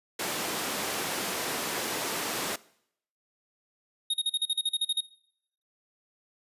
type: high-pass noise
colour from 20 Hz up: pink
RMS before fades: -32 dBFS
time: 0.19-2.56 s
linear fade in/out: 5 ms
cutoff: 280 Hz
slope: 12 dB/octave
type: tone bursts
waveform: square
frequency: 3729 Hz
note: A#7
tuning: in tune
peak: -25 dBFS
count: 12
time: 4.1-5.007 s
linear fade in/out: 5 ms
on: 38 ms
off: 41 ms
effects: noise-tail reverb RT60 0.7 s tail -21 dB re dry + resampled to 32000 Hz